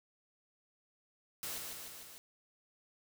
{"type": "noise with echo", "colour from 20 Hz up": "white", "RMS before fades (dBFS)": -41, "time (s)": [1.43, 1.58], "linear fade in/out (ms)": 0, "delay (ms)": 150, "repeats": 4, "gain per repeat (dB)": -3, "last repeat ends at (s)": 2.18, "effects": []}